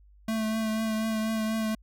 square tone with vibrato, 220 Hz, A3, in tune, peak -27 dBFS, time 0.28-1.75 s, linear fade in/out 5 ms, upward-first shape triangle, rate 4.1 Hz, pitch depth 25 cents each way, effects added 50 Hz sine -53 dBFS peak until 1.82 s

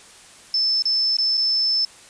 sine tone with dropouts, 5270 Hz, E8, 1 cent flat, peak -17 dBFS, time 0.54-1.85 s, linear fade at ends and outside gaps 2 ms, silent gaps 0.823-0.854 / 1.169-1.185 / 1.372-1.376 s, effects white hiss -46 dBFS RMS until 2.09 s + resampled to 22050 Hz

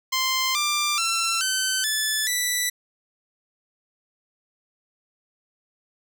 10% pulse tone with pitch steps, 1045 / 1186.6 / 1347.4 / 1530 / 1737.3 / 1972.7 Hz, C6 / D6 / E6 / G6 / A6 / B6, -2 / +18 / +38 / -42 / -22 / -2 cents, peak -13 dBFS, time 0.12-2.7 s, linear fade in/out 10 ms, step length 430 ms, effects none

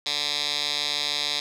10% pulse tone with band-pass filter, 146.4 Hz, D3, 5 cents flat, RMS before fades -27 dBFS, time 0.06-1.4 s, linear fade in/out 2 ms, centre 4200 Hz, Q 4.3, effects none

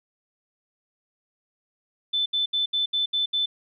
sine tone bursts, 3520 Hz, A7, in tune, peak -21 dBFS, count 7, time 2.13-3.46 s, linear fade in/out 10 ms, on 130 ms, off 70 ms, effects none

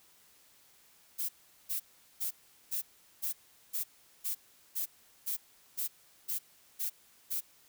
violet noise bursts, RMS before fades -34 dBFS, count 13, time 1.18-7.41 s, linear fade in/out 20 ms, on 110 ms, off 400 ms, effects white hiss -63 dBFS RMS until 7.68 s

